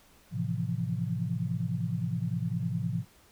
sine chord, F major seventh, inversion first, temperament equal, 110 / 130.81 / 164.81 / 174.61 Hz, A2 / C3 / E3 / F3, 0 / 0 / 0 / 0 cents, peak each -34 dBFS, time 0.31-3.05 s, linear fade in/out 50 ms, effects pink hiss -60 dBFS RMS until 3.31 s

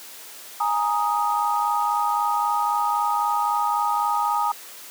sine chord, Ab suspended second, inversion none, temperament just, 830.6 / 934.4 / 1245.9 Hz, Ab5 / Bb5 / Eb6, 0 / +4 / +2 cents, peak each -24 dBFS, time 0.6-4.52 s, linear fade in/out 5 ms, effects white hiss -41 dBFS RMS until 4.9 s + high-pass 300 Hz 12 dB/octave

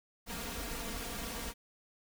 pink noise with comb filter, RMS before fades -40 dBFS, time 0.26-1.54 s, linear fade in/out 50 ms, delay 4.3 ms, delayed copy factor +0.65, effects none

